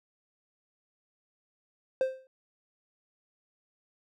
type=tone with exponential decay; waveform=triangle; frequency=523.3 Hz; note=C5; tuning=in tune; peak=-19 dBFS; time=2.01-2.27 s; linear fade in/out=1 ms; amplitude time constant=55 ms; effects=none